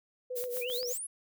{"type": "tone with vibrato", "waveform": "sine", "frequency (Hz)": 493.9, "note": "B4", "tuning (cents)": 0, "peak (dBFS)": -34, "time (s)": [0.3, 0.93], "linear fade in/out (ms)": 10, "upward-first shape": "square", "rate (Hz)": 8.3, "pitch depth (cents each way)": 34}
{"type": "noise with tremolo", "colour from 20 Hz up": "violet", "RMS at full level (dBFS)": -37, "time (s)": [0.35, 0.99], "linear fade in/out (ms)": 20, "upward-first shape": "sine", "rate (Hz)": 5.6, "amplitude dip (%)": 90}
{"type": "click train", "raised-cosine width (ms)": 0.3, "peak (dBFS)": -31, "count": 4, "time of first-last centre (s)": [0.44, 0.83], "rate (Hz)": 7.69}
{"type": "exponential sweep", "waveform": "sine", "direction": "up", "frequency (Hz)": [2300, 11230], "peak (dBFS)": -36, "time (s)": [0.61, 1.07], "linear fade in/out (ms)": 10}
{"effects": []}